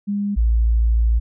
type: tone pair in turn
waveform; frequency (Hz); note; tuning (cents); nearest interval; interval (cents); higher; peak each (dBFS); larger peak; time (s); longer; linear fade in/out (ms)
sine; 203 / 56.72; G#3 / A#1; -39 / -47; octave + minor seventh; 2208; first; -19 / -13; second; 0.07-0.36 / 0.36-1.2; second; 20
effects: none